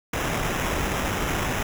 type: noise with sample-and-hold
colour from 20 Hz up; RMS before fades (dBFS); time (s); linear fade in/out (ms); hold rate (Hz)
pink; -26; 0.13-1.63; 5; 4410
effects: none